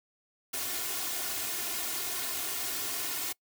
white noise with comb filter, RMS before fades -34 dBFS, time 0.53-3.33 s, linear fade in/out 10 ms, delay 2.8 ms, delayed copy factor +0.75, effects noise-tail reverb RT60 0.1 s tail -25 dB re dry + high-pass 100 Hz 12 dB/octave

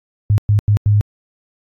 sine tone bursts at uneven times, 103.83 Hz, G#2, in tune, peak -9 dBFS, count 4, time 0.3-0.38 / 0.49-0.59 / 0.68-0.77 / 0.86-1.01 s, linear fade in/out 0 ms, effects AAC 48 kbps

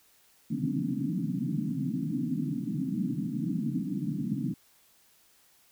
white band-pass noise, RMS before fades -31 dBFS, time 0.5-4.54 s, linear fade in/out 10 ms, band 130 to 300 Hz, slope 96 dB/octave, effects white hiss -63 dBFS RMS until 5.71 s

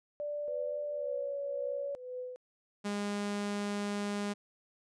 sine tone with pitch glide, 587.3 to 564.7 Hz, D5 to C#5, 0 to +32 cents, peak -34 dBFS, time 0.2-1.95 s, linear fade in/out 0 ms, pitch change -68 cents, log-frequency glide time 0.94-1.16 s
sine tone with tremolo, 502 Hz, B4, 28 cents sharp, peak -36 dBFS, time 0.48-2.36 s, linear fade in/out 0 ms, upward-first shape triangle, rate 1.9 Hz, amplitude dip 90%
sawtooth tone, 204.3 Hz, G#3, 28 cents flat, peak -29 dBFS, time 2.84-4.34 s, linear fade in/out 20 ms
effects resampled to 22050 Hz

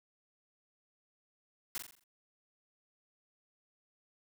white noise with echo, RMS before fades -38 dBFS, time 1.75-1.78 s, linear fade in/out 0 ms, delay 43 ms, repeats 6, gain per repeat -6 dB, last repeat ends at 2.038 s, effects none

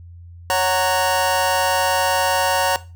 sawtooth chord, F# major, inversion second, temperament just, 555 / 740 / 925 Hz, C#5 / F#5 / A#5, +2 / 0 / -14 cents, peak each -17 dBFS, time 0.5-2.76 s, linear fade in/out 0 ms, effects noise-tail reverb RT60 0.3 s tail -17 dB re dry + added 86 Hz sine -37 dBFS peak until 2.95 s

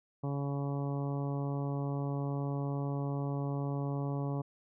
harmonic tone, 140.7 Hz, C#3, 26 cents sharp, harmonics 1 / 2 / 3 / 4 / 5 / 6 / 7 / 8, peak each -33 / -39 / -43 / -45 / -47 / -49 / -50 / -51 dBFS, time 0.23-4.42 s, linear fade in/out 10 ms, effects none

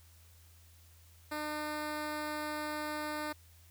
10% pulse tone with notch filter, 302.2 Hz, D4, 50 cents sharp, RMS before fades -38 dBFS, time 1.31-3.33 s, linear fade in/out 10 ms, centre 6600 Hz, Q 2, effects added 83 Hz sine -58 dBFS peak until 3.7 s + white hiss -64 dBFS RMS until 3.7 s

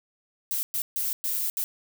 violet noise bursts at uneven times, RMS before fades -28 dBFS, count 5, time 0.51-0.63 / 0.74-0.82 / 0.96-1.13 / 1.24-1.5 / 1.57-1.64 s, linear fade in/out 0 ms, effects none

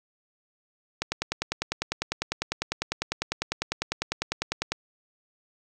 click train, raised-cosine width 0.2 ms, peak -9 dBFS, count 38, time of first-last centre 1.02-4.72 s, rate 10 Hz, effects none

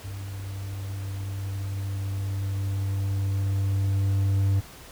triangle tone with level ramp, 98 Hz, G2, in tune, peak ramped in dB -31 to -17 dBFS, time 0.03-4.61 s, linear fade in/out 20 ms, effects added 64 Hz sine -51 dBFS peak until 4.91 s + pink hiss -46 dBFS RMS until 4.91 s

